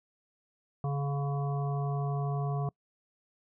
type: harmonic tone with a mistuned harmonic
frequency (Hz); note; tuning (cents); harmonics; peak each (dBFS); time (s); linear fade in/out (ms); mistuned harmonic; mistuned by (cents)
141; C#3; +30; 1 / 3 / 5 / 7 / 8; -29 / -40 / -39 / -47 / -44; 0.84-2.69; 2; 7; +35
effects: noise-tail reverb RT60 0.1 s tail -26 dB re dry